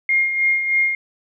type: tone with tremolo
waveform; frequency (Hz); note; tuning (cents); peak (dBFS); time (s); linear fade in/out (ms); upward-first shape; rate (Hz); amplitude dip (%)
sine; 2130; C7; +30; -13; 0.09-0.95; 2; sine; 3.2; 55
effects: none